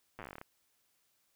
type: slowing click train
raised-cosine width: 0.5 ms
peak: -30 dBFS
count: 14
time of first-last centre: 0.19-0.414 s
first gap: 8 ms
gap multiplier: 1.12
effects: white hiss -75 dBFS RMS until 1.35 s